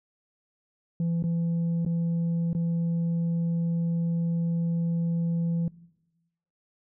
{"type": "tone with dropouts", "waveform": "sine", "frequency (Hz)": 168.3, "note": "E3", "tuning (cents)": 36, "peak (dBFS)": -21, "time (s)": [1, 5.68], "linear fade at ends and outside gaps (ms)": 2, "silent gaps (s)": [[1.226, 1.239], [1.85, 1.862], [2.531, 2.549]], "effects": ["noise-tail reverb RT60 1.0 s tail -23 dB re dry", "tanh soft clip ceiling -23 dBFS"]}